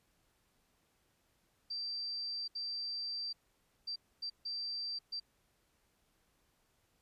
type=tone bursts at uneven times; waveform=sine; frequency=4689 Hz; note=D8; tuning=4 cents flat; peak=-37 dBFS; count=6; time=1.7-2.48 / 2.55-3.33 / 3.87-3.96 / 4.22-4.3 / 4.45-4.99 / 5.12-5.2 s; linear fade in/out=10 ms; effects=pink hiss -75 dBFS RMS until 7.01 s + resampled to 32000 Hz